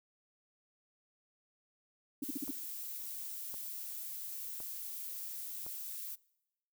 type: noise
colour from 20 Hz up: violet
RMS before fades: -43 dBFS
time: 2.22-6.16 s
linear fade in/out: 20 ms
type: tone bursts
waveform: sine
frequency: 281.4 Hz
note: C#4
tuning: 26 cents sharp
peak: -34 dBFS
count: 5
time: 2.22-2.509 s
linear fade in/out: 5 ms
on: 21 ms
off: 46 ms
type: click train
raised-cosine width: 1 ms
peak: -37 dBFS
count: 4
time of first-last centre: 2.48-5.665 s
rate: 0.942 Hz
effects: noise-tail reverb RT60 0.9 s tail -24 dB re dry